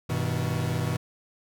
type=chord; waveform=40% pulse; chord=G augmented; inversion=none; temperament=equal with one note detuned; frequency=98 / 123.47 / 159.11 Hz; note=G2 / B2 / D#3; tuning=0 / 0 / +39 cents; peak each=-31 / -28 / -29 dBFS; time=0.09-0.97 s; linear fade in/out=10 ms; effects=none